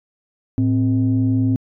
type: tone pair together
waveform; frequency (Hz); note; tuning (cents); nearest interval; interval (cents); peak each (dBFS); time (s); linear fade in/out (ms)
sine; 110 / 261.6; A2 / C4; 0 / 0; octave + minor third; 1500; -16; 0.58-1.56; 0
effects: tanh soft clip ceiling -9 dBFS